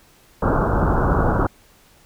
pink low-pass noise, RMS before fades -18 dBFS, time 0.42-1.47 s, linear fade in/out 5 ms, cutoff 1500 Hz, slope 96 dB/octave, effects pink hiss -53 dBFS RMS until 2.05 s

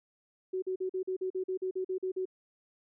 sine tone bursts, 373.5 Hz, F#4, 16 cents sharp, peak -30 dBFS, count 13, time 0.53-2.255 s, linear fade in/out 10 ms, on 93 ms, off 43 ms, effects none

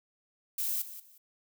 violet noise with echo, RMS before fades -32 dBFS, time 0.58-0.82 s, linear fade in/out 5 ms, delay 180 ms, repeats 2, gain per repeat -13 dB, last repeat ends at 1.18 s, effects none

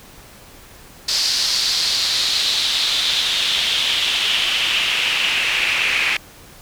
pink noise with band-pass filter sweep, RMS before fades -19 dBFS, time 1.08-6.17 s, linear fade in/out 5 ms, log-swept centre 4800 to 2400 Hz, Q 4, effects pink hiss -43 dBFS RMS until 6.61 s

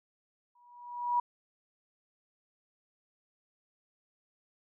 sine tone with exponential growth, 967 Hz, B5, 37 cents flat, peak -23 dBFS, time 0.55-1.2 s, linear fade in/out 5 ms, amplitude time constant 140 ms, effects none

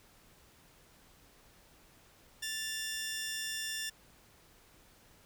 15% pulse tone pair together, 1760.1 / 2794 Hz, A6 / F7, 0 / 0 cents, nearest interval minor sixth, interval 800 cents, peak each -31 / -34 dBFS, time 2.42-3.9 s, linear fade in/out 10 ms, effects pink hiss -62 dBFS RMS until 5.25 s

